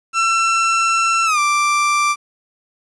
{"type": "tone with pitch glide", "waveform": "30% pulse", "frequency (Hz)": [1344, 1176.8], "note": ["E6", "D6"], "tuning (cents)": [33, 3], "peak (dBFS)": -11, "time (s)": [0.13, 2.16], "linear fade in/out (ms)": 50, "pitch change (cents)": -230, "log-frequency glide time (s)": [1.25, 1.39], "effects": ["resampled to 22050 Hz", "8-bit"]}